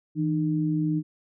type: tone pair together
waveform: sine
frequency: 161.36 / 304.6 Hz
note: E3 / D#4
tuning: -37 / -37 cents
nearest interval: major seventh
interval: 1100 cents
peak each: -25 / -25 dBFS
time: 0.15-1.03 s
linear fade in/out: 50 ms
effects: none